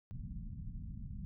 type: low-pass noise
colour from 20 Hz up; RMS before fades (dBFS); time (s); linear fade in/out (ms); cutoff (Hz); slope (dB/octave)
pink; -44; 0.11-1.25; 0; 220; 48
effects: none